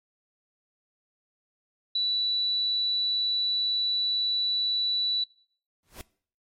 sine tone, 3951 Hz, B7, in tune, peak -23 dBFS, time 1.95-5.24 s, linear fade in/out 5 ms
pink noise with exponential growth, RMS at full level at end -37 dBFS, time 5.83-6.01 s, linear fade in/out 0 ms, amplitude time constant 37 ms
effects noise-tail reverb RT60 0.5 s tail -21 dB re dry + MP3 64 kbps

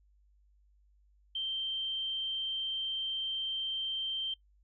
sine tone, 3136 Hz, G7, in tune, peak -32 dBFS, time 1.35-4.34 s, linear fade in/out 5 ms, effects noise-tail reverb RT60 0.1 s tail -20 dB re dry + added 50 Hz sine -63 dBFS peak until 4.63 s

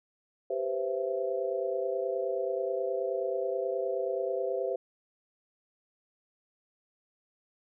sine chord, C major seventh, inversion second, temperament equal with one note detuned, 392 / 493.9 / 523.3 / 667.3 Hz, G4 / B4 / C5 / E5, 0 / 0 / 0 / +21 cents, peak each -34 / -36 / -32 / -36 dBFS, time 0.5-4.76 s, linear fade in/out 5 ms, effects none

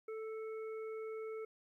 harmonic tone, 440 Hz, A4, in tune, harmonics 1 / 3 / 5, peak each -41 / -54 / -58 dBFS, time 0.08-1.45 s, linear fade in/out 5 ms, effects 13-bit

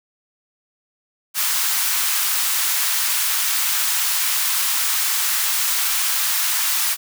white high-pass noise, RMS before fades -20 dBFS, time 1.34-6.97 s, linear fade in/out 50 ms, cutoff 940 Hz, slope 24 dB/octave, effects none

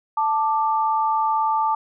sine tone pair together, 882 / 1180.4 Hz, A5 / D6, +4 / +8 cents, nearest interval perfect fourth, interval 504 cents, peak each -19 / -23 dBFS, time 0.17-1.75 s, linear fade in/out 5 ms, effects none

